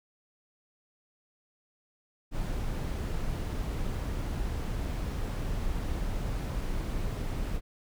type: noise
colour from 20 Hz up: brown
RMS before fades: -32 dBFS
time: 2.31-7.61 s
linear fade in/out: 50 ms
effects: none